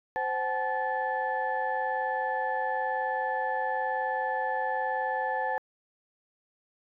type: tone cluster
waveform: sine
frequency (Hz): 520 / 761 / 860 / 1745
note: C5 / F#5 / A5 / A6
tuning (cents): -11 / +48 / -40 / -15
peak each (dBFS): -33 / -33 / -30 / -34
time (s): 0.16-5.58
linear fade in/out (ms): 0
effects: tanh soft clip ceiling -17 dBFS

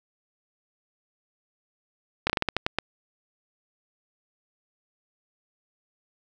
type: slowing click train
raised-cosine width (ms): 0.3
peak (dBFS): -7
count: 9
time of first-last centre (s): 2.27-2.786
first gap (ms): 27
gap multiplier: 1.24
effects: none

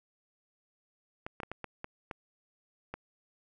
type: clicks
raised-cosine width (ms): 0.5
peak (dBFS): -23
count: 8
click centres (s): 1.265 / 1.402 / 1.433 / 1.516 / 1.643 / 1.844 / 2.112 / 2.94
effects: none

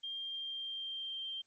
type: tone with pitch glide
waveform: sine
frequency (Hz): 3198 to 3156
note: G7 to G7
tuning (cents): +34 to +11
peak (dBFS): -38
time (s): 0.03-1.42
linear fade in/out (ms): 10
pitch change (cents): -23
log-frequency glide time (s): 0.14-1.29
effects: white hiss -75 dBFS RMS until 1.46 s + MP3 32 kbps

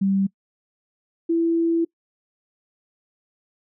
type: tone pair in turn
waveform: sine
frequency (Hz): 194.8 / 333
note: G3 / E4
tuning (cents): -11 / +18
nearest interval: major sixth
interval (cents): 929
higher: second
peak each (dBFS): -17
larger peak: neither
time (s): 0.01-0.27 / 1.29-1.85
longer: second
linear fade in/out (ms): 10
effects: noise-tail reverb RT60 0.1 s tail -24 dB re dry

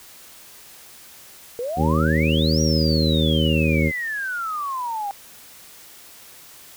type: exponential two-way sweep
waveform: sine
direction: up then down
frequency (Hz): 460.7 to 5810 to 787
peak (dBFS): -24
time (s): 1.59-5.11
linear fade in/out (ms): 0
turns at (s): 2.61
type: harmonic tone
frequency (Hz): 78.6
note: D#2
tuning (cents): +18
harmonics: 1 / 2 / 3 / 4 / 5 / 6 / 7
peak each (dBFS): -22 / -21 / -23 / -27 / -29 / -30 / -28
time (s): 1.76-3.92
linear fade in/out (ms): 50
effects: white hiss -45 dBFS RMS until 6.76 s

